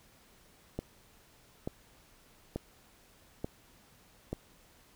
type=click train; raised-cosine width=2 ms; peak=-21 dBFS; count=5; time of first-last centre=0.79-4.33 s; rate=1.13 Hz; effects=pink hiss -62 dBFS RMS until 4.95 s